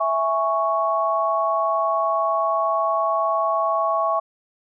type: chord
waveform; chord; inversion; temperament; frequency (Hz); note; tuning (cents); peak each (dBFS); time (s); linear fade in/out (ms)
sine; C# minor; first; equal; 659.3 / 830.6 / 1108.7; E5 / G#5 / C#6; 0 / 0 / 0; -22 / -27 / -21; 0-4.2; 10
effects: none